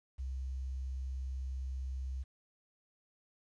sine tone with quantisation, 65.4 Hz, C2, in tune, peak -36 dBFS, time 0.18-2.24 s, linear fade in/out 20 ms, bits 11, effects resampled to 22050 Hz

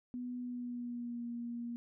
sine tone with pitch glide, 246.9 to 237 Hz, B3 to A#3, 0 to +29 cents, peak -38 dBFS, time 0.14-1.76 s, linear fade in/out 0 ms, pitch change -71 cents, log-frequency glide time 0.4-1.25 s, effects none

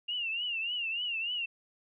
sine tone with vibrato, 2794 Hz, F7, in tune, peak -31 dBFS, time 0.08-1.46 s, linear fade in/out 10 ms, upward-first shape triangle, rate 3.4 Hz, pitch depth 130 cents each way, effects none

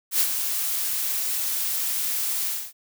blue noise with ADSR envelope, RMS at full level -19 dBFS, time 0.11-2.73 s, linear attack 87 ms, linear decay 70 ms, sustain -7 dB, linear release 250 ms, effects none

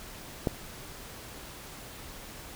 click, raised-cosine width 2 ms, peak -12 dBFS, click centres 0.472 s, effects pink hiss -45 dBFS RMS until 2.55 s

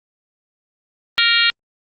harmonic tone, 466.2 Hz, A#4, in tune, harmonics 3 / 4 / 5 / 6 / 7 / 8 / 9, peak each -20 / -20 / -20 / -20 / -20 / -20 / -20 dBFS, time 1.18-1.5 s, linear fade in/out 0 ms, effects Opus 32 kbps

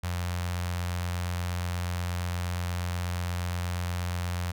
sawtooth tone with notch filter, 88.4 Hz, F2, 22 cents sharp, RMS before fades -31 dBFS, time 0.03-4.52 s, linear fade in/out 10 ms, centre 320 Hz, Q 0.51, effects none

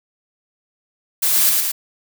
blue noise with echo, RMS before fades -17 dBFS, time 1.22-1.5 s, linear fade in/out 10 ms, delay 110 ms, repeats 2, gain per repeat -2 dB, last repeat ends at 1.72 s, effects none

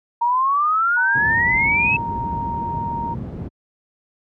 sine exponential sweep, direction up, 930 to 2637 Hz, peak -15 dBFS, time 0.21-1.97 s, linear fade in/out 10 ms
sine tone, 932.3 Hz, A#5, in tune, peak -23 dBFS, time 0.96-3.15 s, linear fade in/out 20 ms
white low-pass noise, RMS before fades -28 dBFS, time 1.14-3.49 s, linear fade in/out 20 ms, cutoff 180 Hz, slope 12 dB/octave
effects high-pass 60 Hz 12 dB/octave

